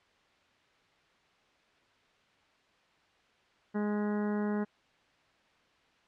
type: harmonic tone with a mistuned harmonic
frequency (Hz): 208.2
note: G#3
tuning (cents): +5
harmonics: 1 / 2 / 3 / 4 / 5 / 6 / 7 / 8 / 9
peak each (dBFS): -30 / -36 / -44 / -44 / -47 / -51 / -48 / -50 / -51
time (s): 3.74-4.65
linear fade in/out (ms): 20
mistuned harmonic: 9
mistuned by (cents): +29
effects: white hiss -66 dBFS RMS until 6.07 s + low-pass 3000 Hz 12 dB/octave